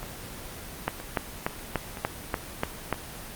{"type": "two click trains", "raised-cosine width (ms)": 0.5, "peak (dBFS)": [-9, -22], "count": [8, 4], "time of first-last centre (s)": [[0.88, 2.927], [0.03, 2.943]], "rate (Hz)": [3.42, 1.03], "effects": ["pink hiss -40 dBFS RMS until 3.35 s", "Opus 24 kbps"]}